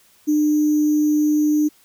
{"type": "tone with sample-and-hold", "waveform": "sine", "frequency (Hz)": 301, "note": "D4", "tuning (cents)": 43, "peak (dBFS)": -14, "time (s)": [0.27, 1.69], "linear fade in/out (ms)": 20, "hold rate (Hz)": 6300, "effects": ["white hiss -55 dBFS RMS until 1.84 s"]}